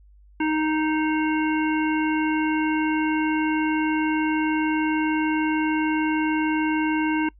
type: harmonic tone with a mistuned harmonic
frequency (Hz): 311.1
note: D#4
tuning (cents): 0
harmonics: 1 / 3 / 5 / 7 / 9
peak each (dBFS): -21 / -28 / -31 / -33 / -34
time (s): 0.4-7.29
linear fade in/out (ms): 5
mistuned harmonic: 9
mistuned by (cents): -23
effects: noise-tail reverb RT60 0.1 s tail -25 dB re dry + added 50 Hz sine -49 dBFS peak until 7.39 s